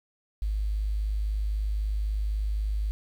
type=tone with quantisation; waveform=sine; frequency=51.91 Hz; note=G#1; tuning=in tune; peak=-25 dBFS; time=0.42-2.91 s; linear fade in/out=0 ms; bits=9; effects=none